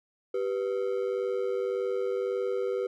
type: ring-modulated tone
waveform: triangle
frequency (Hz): 440.3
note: A4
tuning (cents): +1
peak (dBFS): -22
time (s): 0.34-2.87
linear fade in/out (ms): 5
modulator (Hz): 50.9
effects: none